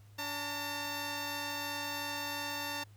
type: tone pair together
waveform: 10% pulse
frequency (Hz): 286.7 / 903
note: D4 / A5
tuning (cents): -42 / +45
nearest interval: octave + minor sixth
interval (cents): 1987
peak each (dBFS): -33 / -29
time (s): 0.18-2.84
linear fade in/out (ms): 10
effects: added 103 Hz sine -54 dBFS peak until 2.96 s + pink hiss -67 dBFS RMS until 2.96 s